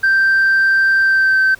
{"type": "tone with pitch glide", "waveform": "sine", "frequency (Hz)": [1568, 1547.3], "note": ["G6", "G6"], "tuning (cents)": [0, -23], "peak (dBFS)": -8, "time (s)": [0.03, 1.55], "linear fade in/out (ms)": 10, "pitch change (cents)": -23, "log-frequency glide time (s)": [1.02, 1.4], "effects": ["tanh soft clip ceiling -8 dBFS", "pink hiss -44 dBFS RMS until 1.59 s"]}